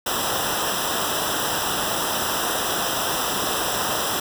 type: noise with comb filter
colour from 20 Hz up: pink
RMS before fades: -24 dBFS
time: 0.06-4.2 s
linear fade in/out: 5 ms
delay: 0.45 ms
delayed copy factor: -0.95
effects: none